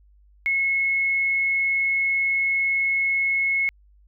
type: tone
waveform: sine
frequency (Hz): 2181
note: C#7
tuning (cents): -29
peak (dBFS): -19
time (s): 0.46-3.69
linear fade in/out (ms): 0
effects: added 50 Hz sine -52 dBFS peak until 4.07 s